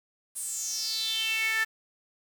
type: tone with high-pass filter sweep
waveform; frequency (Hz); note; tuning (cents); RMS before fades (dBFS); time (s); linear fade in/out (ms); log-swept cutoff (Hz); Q
sawtooth; 443.2; A4; +13; -30; 0.35-1.65; 20; 9600 to 1700; 6.5
effects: 8-bit